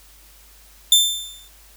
sawtooth tone with exponential decay, 3559 Hz, A7, 19 cents sharp, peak -5 dBFS, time 0.92-1.48 s, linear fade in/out 2 ms, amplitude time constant 120 ms, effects added 50 Hz sine -50 dBFS peak until 1.76 s + white hiss -50 dBFS RMS until 1.76 s

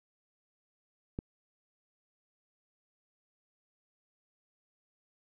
click, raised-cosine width 3 ms, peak -22 dBFS, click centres 1.189 s, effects none

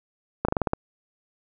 slowing click train, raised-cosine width 1 ms, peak -8 dBFS, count 7, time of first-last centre 0.45-0.734 s, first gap 35 ms, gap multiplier 1.12, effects none

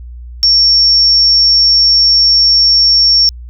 sine tone, 5480 Hz, F8, 34 cents flat, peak -5 dBFS, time 0.43-3.29 s, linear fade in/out 0 ms, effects added 60 Hz sine -26 dBFS peak until 3.49 s

